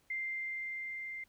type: tone with level ramp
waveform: sine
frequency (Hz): 2093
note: C7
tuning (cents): 0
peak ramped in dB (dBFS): -34 to -40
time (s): 0.1-1.24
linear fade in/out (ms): 5
effects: pink hiss -71 dBFS RMS until 1.28 s